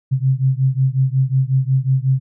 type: beating tone pair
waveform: sine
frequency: 130 / 135.5 Hz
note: C3 / C#3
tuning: -11 / -39 cents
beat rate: 5.5 Hz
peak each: -16 / -17 dBFS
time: 0.11-2.2 s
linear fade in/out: 20 ms
effects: none